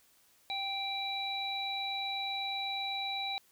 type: harmonic tone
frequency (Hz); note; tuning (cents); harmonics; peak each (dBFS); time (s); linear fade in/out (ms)
784; G5; 0; 1 / 3 / 5; -38 / -40 / -36; 0.5-3.38; 0
effects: white hiss -66 dBFS RMS until 3.51 s